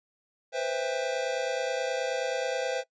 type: chord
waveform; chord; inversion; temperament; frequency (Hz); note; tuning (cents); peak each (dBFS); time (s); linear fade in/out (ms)
square; C major seventh; third; equal with one note detuned; 493.9 / 523.3 / 659.3 / 800; B4 / C5 / E5 / G5; 0 / 0 / 0 / +35; -35 / -32 / -35 / -38; 0.52-2.84; 50
effects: noise-tail reverb RT60 0.1 s tail -21 dB re dry + resampled to 16000 Hz